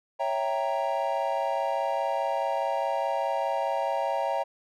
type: chord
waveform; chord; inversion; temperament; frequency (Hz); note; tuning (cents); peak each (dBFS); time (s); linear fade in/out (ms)
triangle; C# diminished seventh; none; equal; 554.4 / 659.3 / 784 / 932.3; C#5 / E5 / G5 / Bb5; 0 / 0 / 0 / 0; -29; 0.19-4.44; 20
effects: none